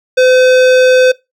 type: tone with hard clipping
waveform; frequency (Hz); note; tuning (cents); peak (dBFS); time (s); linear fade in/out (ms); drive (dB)
sine; 510; C5; -44; -7; 0.17-1.12; 10; 17
effects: noise-tail reverb RT60 0.2 s tail -20 dB re dry